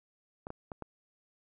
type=clicks; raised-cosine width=1 ms; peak=-26 dBFS; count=4; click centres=0.469 / 0.504 / 0.718 / 0.823 s; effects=none